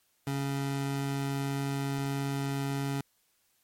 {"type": "tone", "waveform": "25% pulse", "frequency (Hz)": 138.59, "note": "C#3", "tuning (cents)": 0, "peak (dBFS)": -26, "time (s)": [0.27, 3.01], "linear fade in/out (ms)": 2, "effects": ["white hiss -71 dBFS RMS until 3.63 s", "MP3 64 kbps"]}